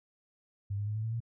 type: tone with pitch steps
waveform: sine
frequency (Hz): 100 / 102.93 / 105.95 / 109.05 / 112.25 / 115.54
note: G2 / G#2 / G#2 / A2 / A2 / A#2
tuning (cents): +35 / -15 / +35 / -15 / +35 / -15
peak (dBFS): -31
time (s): 0.7-1.204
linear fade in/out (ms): 10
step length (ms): 84
effects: none